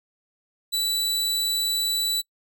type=tone; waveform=sawtooth; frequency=3955 Hz; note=B7; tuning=2 cents sharp; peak=-19 dBFS; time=0.72-2.22 s; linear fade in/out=20 ms; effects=noise-tail reverb RT60 0.1 s tail -26 dB re dry